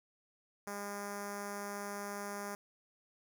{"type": "tone with notch filter", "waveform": "5% pulse", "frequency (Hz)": 202.8, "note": "G#3", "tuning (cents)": -41, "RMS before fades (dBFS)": -42, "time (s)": [0.67, 2.55], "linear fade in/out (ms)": 2, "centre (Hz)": 2900, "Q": 0.64, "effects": []}